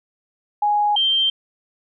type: tone pair in turn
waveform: sine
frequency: 830.6 / 3147 Hz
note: G#5 / G7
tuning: 0 / +6 cents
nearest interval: octave + major seventh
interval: 2306 cents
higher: second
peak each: -15 dBFS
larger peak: neither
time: 0.62-0.96 / 0.96-1.3 s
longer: neither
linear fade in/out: 5 ms
effects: none